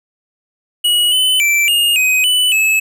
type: tone with pitch steps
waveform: square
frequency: 2913 / 3023 / 2337 / 2840 / 2516 / 2985 / 2595 Hz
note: F#7 / F#7 / D7 / F7 / D#7 / F#7 / E7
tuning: -28 / +36 / -9 / +28 / +19 / +15 / -28 cents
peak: -11 dBFS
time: 0.84-2.8 s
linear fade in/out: 10 ms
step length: 280 ms
effects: none